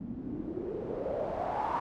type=noise with low-pass filter sweep; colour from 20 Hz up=white; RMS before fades=-35 dBFS; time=0-1.8 s; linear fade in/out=10 ms; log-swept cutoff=210 to 1000 Hz; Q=5.4; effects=none